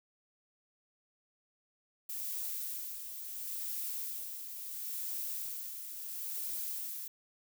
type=noise with tremolo; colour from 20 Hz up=violet; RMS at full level=-38 dBFS; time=2.09-7.08 s; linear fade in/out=5 ms; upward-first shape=sine; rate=0.73 Hz; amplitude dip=50%; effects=none